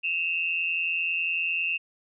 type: tone pair together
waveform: sine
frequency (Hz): 2576 / 2746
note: E7 / F7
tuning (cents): -41 / -30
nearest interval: minor second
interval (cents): 111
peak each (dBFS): -28 / -27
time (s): 0.03-1.78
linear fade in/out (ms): 20
effects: none